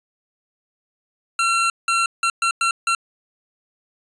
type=tone bursts at uneven times; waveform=25% pulse; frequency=1359 Hz; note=F6; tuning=48 cents flat; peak=-13 dBFS; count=6; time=1.39-1.7 / 1.88-2.06 / 2.23-2.3 / 2.42-2.51 / 2.61-2.71 / 2.87-2.95 s; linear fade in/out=2 ms; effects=resampled to 22050 Hz